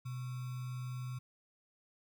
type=tone with sample-and-hold; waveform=sine; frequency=126.1 Hz; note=B2; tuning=36 cents sharp; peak=-38 dBFS; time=0.05-1.19 s; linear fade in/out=10 ms; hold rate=1225 Hz; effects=none